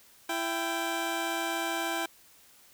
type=tone pair together; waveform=15% pulse; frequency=333.8 / 784 Hz; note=E4 / G5; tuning=+22 / 0 cents; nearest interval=octave + minor third; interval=1478 cents; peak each=-26 dBFS; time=0.29-2.06 s; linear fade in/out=5 ms; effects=white hiss -58 dBFS RMS until 2.73 s